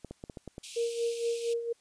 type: clicks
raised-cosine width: 2 ms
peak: -27 dBFS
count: 7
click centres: 0.047 / 0.11 / 0.239 / 0.298 / 0.372 / 0.477 / 0.581 s
type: high-pass noise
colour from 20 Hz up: pink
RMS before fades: -44 dBFS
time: 0.63-1.54 s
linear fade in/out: 10 ms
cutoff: 2400 Hz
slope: 96 dB/octave
type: tone with tremolo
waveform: sine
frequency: 467.1 Hz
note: A#4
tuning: 3 cents sharp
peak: -26 dBFS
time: 0.76-1.73 s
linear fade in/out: 10 ms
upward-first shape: sine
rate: 4.3 Hz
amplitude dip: 65%
effects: white hiss -67 dBFS RMS until 1.8 s + resampled to 22050 Hz